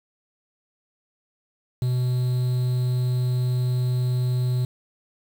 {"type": "tone with quantisation", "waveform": "triangle", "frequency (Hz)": 125.2, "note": "B2", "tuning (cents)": 24, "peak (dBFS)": -18, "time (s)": [1.82, 4.65], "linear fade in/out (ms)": 2, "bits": 7, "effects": []}